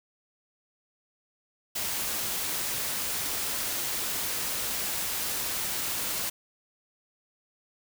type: noise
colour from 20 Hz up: white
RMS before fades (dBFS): -31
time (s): 1.75-6.3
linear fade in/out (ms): 10
effects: none